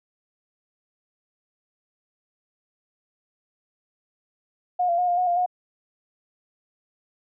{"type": "tone with pitch steps", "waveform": "sine", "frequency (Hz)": [720, 687, 719, 703, 727, 698, 723], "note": ["F#5", "F5", "F#5", "F5", "F#5", "F5", "F#5"], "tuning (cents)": [-47, -29, -50, 11, -31, -1, -40], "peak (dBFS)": -19, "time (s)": [4.79, 5.462], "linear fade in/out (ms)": 10, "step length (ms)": 96, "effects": []}